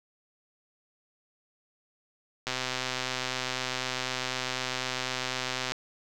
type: click train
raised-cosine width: 0.2 ms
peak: -13 dBFS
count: 417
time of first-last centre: 2.47-5.72 s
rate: 128 Hz
effects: none